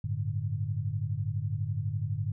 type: chord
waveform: sine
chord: G suspended second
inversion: none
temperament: equal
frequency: 98 / 110 / 146.83 Hz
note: G2 / A2 / D3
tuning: 0 / 0 / 0 cents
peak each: -33 / -32 / -35 dBFS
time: 0.04-2.32 s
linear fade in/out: 5 ms
effects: none